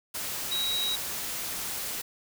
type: tone in noise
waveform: sine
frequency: 3840 Hz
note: B7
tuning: 49 cents flat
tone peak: -27 dBFS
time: 0.51-0.96 s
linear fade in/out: 10 ms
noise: white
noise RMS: -34 dBFS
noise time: 0.14-2.02 s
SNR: +4 dB
effects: none